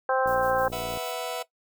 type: harmonic tone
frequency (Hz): 261.6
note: C4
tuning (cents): 0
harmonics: 2 / 3 / 4 / 5 / 6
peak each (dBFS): -25 / -26 / -30 / -32 / -31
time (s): 0.09-0.68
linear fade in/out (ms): 2
type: click train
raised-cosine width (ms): 2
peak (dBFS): -25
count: 43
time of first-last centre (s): 0.26-0.973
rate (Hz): 58.9
type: noise with tremolo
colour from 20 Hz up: violet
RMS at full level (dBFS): -44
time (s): 0.27-1.12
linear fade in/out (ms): 5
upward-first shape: square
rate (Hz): 6.4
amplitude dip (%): 45
type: chord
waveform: sawtooth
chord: B suspended fourth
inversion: none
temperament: just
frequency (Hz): 493.9 / 658.5 / 740.8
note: B4 / E5 / F#5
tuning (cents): 0 / -2 / +2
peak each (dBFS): -30 / -29 / -31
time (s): 0.72-1.43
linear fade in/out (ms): 10
effects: noise-tail reverb RT60 0.1 s tail -17 dB re dry